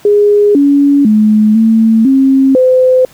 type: tone with pitch steps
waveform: sine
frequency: 412.6 / 283.2 / 213.9 / 223.5 / 268.2 / 512 Hz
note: G#4 / C#4 / A3 / A3 / C4 / C5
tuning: -11 / +37 / -49 / +27 / +43 / -38 cents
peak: -4 dBFS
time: 0.05-3.05 s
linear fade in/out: 2 ms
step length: 500 ms
effects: pink hiss -41 dBFS RMS until 3.13 s + high-pass 60 Hz 12 dB/octave